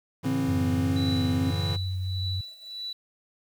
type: chord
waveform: square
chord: A major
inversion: none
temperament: equal with one note detuned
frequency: 110 / 141.34 / 164.81 Hz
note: A2 / C#3 / E3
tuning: 0 / +34 / 0 cents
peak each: -34 dBFS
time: 0.23-1.77 s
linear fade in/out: 20 ms
type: tone with vibrato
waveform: sine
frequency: 261.6 Hz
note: C4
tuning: in tune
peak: -25 dBFS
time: 0.25-1.51 s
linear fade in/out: 10 ms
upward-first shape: triangle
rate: 1.7 Hz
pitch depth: 39 cents each way
type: tone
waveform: sine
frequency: 92.5 Hz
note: F#2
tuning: in tune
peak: -27 dBFS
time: 0.48-2.41 s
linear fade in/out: 5 ms
type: tone with tremolo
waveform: sine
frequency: 3951 Hz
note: B7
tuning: in tune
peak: -31 dBFS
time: 0.96-2.93 s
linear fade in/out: 5 ms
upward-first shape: triangle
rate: 1.7 Hz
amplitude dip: 90%
effects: 9-bit